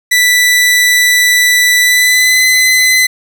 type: tone with pitch glide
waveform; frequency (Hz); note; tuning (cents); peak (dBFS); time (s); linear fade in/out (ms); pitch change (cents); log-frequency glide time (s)
sawtooth; 1975.5 to 2024; B6 to B6; 0 to +42; -3; 0.11-3.07; 10; +42; 1.81-2.45
effects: none